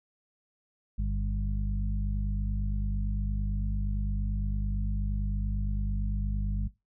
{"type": "harmonic tone with a mistuned harmonic", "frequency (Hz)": 50.5, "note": "G#1", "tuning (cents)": -48, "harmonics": [1, 2, 3, 4], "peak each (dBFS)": [-27, -35, -41, -39], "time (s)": [0.98, 6.68], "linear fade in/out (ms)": 10, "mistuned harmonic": 2, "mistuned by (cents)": -29, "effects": ["noise-tail reverb RT60 0.2 s tail -18 dB re dry"]}